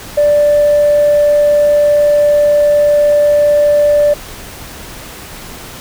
sine tone, 587.3 Hz, D5, in tune, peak -5 dBFS, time 0.17-4.14 s, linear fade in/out 10 ms, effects tanh soft clip ceiling -3 dBFS + pink hiss -30 dBFS RMS until 5.8 s

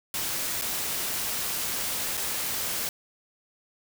white noise with dropouts, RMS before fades -30 dBFS, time 0.14-2.89 s, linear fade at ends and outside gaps 1 ms, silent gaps 0.613-0.62 / 2.171-2.175 s, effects none

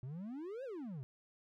triangle exponential two-way sweep, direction up then down, 120.8 to 560 to 120.8 Hz, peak -40 dBFS, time 0.03-1.03 s, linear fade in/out 0 ms, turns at 0.64 s, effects none

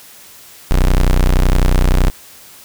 35% pulse tone, 30.87 Hz, B0, in tune, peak -7 dBFS, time 0.71-2.1 s, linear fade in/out 0 ms, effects white hiss -40 dBFS RMS until 2.64 s

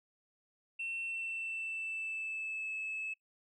sine tone with pitch glide, 2700 to 2602 Hz, E7 to E7, +41 to -23 cents, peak -35 dBFS, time 0.79-3.14 s, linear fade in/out 10 ms, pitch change -64 cents, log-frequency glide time 1.06-2.73 s, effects noise-tail reverb RT60 0.1 s tail -22 dB re dry + tanh soft clip ceiling -33 dBFS

